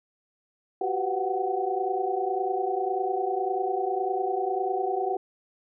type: tone cluster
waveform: sine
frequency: 364 / 385.8 / 497 / 726 / 756 Hz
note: F#4 / G4 / B4 / F#5 / F#5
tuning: -28 / -28 / +11 / -33 / +37 cents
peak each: -34 / -29 / -36 / -32 / -29 dBFS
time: 0.81-5.17 s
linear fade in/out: 5 ms
effects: none